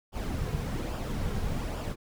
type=noise with flanger; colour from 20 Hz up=brown; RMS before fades=-32 dBFS; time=0.12-1.96 s; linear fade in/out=50 ms; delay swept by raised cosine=0.48 to 3.48 ms; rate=1.2 Hz; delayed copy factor=-0.5; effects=none